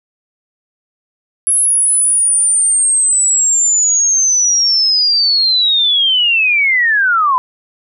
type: linear sweep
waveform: sine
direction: down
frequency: 10830 to 987.8 Hz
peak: -9 dBFS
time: 1.47-7.38 s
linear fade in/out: 0 ms
effects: none